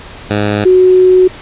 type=tone pair in turn; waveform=10% pulse / sine; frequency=103.83 / 369 Hz; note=G#2 / F#4; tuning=0 / -5 cents; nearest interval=octave + minor seventh; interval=2195 cents; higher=second; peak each=-3 dBFS; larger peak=neither; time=0.3-0.65 / 0.65-1.28 s; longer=second; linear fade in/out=10 ms; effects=pink hiss -31 dBFS RMS until 1.41 s + resampled to 8000 Hz